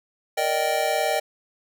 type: chord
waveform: square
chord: Eb major seventh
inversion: second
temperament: just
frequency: 466.7 / 583.4 / 622.3 / 777.8 Hz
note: Bb4 / D5 / Eb5 / G5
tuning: +2 / -12 / 0 / -14 cents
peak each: -31 / -29 / -26 / -26 dBFS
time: 0.37-1.2 s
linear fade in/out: 10 ms
effects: none